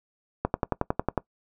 click train, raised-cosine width 1 ms, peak -9 dBFS, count 9, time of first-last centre 0.45-1.177 s, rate 11 Hz, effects noise-tail reverb RT60 0.1 s tail -21 dB re dry

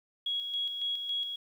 sine tone with tremolo, 3322 Hz, G#7, in tune, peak -29 dBFS, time 0.26-1.36 s, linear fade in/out 5 ms, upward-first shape square, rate 3.6 Hz, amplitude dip 45%, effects 10-bit

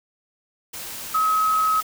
sine tone in noise, 1278 Hz, D#6, 46 cents sharp, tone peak -17 dBFS, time 1.14-1.81 s, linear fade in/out 10 ms, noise white, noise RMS -34 dBFS, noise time 0.73-1.83 s, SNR +14 dB, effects none

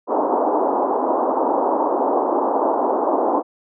white band-pass noise, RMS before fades -19 dBFS, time 0.07-3.43 s, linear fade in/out 50 ms, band 260 to 1000 Hz, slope 48 dB/octave, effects none

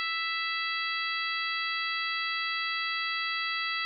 harmonic tone, 660 Hz, E5, 2 cents sharp, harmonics 2 / 3 / 4 / 5 / 6 / 7, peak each -35 / -33 / -36 / -38 / -40 / -39 dBFS, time 0-3.85 s, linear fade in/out 0 ms, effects none

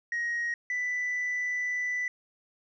sine tone pair in turn, 1884 / 1984.1 Hz, A#6 / B6, +18 / +7 cents, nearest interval minor second, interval 89 cents, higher second, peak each -26 dBFS, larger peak neither, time 0.12-0.54 / 0.7-2.08 s, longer second, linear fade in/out 2 ms, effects tanh soft clip ceiling -26 dBFS

